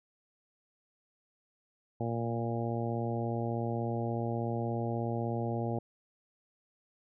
harmonic tone with a mistuned harmonic, 116.54 Hz, A#2, in tune, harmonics 1 / 2 / 3 / 4 / 5 / 6 / 7, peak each -34 / -37 / -39 / -40 / -41 / -42 / -42 dBFS, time 2-5.79 s, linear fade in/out 5 ms, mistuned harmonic 1, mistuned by +19 cents, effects none

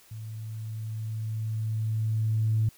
sine tone with level ramp, 110 Hz, A2, in tune, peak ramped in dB -36 to -20 dBFS, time 0.11-2.69 s, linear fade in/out 5 ms, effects tanh soft clip ceiling -16 dBFS + white hiss -57 dBFS RMS until 2.77 s

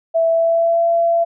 sine tone with pitch glide, 659.3 to 675.9 Hz, E5 to E5, 0 to +43 cents, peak -12 dBFS, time 0.14-1.25 s, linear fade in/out 20 ms, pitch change +43 cents, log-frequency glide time 0.29-0.85 s, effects none

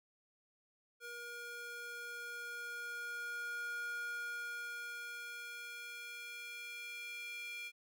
square tone with high-pass filter sweep, 476 Hz, A#4, 36 cents sharp, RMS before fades -45 dBFS, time 1-7.72 s, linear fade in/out 50 ms, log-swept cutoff 950 to 2400 Hz, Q 4.3, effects none

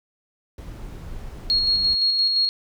brown noise, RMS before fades -35 dBFS, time 0.58-1.95 s, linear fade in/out 2 ms
sine tone with tremolo, 4296 Hz, C8, 45 cents sharp, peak -16 dBFS, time 1.5-2.49 s, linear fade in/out 0 ms, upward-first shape square, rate 5.8 Hz, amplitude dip 30%
effects none

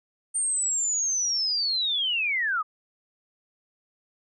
sine linear sweep, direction down, 8870 to 1184 Hz, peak -23 dBFS, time 0.34-2.63 s, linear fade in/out 20 ms, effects none

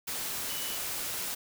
sine tone in noise, 2960 Hz, F#7, in tune, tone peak -41 dBFS, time 0.49-0.77 s, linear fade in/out 10 ms, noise white, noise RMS -35 dBFS, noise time 0.07-1.35 s, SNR -9 dB, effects none

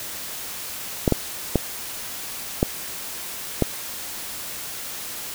clicks, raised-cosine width 2 ms, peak -3 dBFS, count 5, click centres 1.078 / 1.123 / 1.557 / 2.629 / 3.623 s, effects white hiss -33 dBFS RMS until 5.34 s

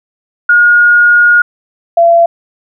sine tone pair in turn, 1434 / 678.7 Hz, F6 / F5, +45 / -50 cents, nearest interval octave + minor second, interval 1295 cents, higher first, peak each -3 dBFS, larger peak neither, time 0.49-1.42 / 1.97-2.26 s, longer first, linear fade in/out 5 ms, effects none

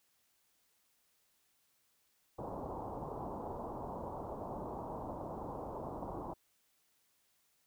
white low-pass noise, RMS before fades -43 dBFS, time 2.38-6.34 s, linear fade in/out 10 ms, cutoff 1000 Hz, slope 48 dB/octave, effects white hiss -75 dBFS RMS until 7.66 s

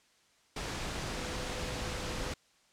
sine tone in noise, 502 Hz, B4, 28 cents sharp, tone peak -45 dBFS, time 1.16-2.33 s, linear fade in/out 5 ms, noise pink, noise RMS -37 dBFS, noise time 0.56-2.34 s, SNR -11 dB, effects white hiss -67 dBFS RMS until 2.72 s + low-pass 7000 Hz 12 dB/octave

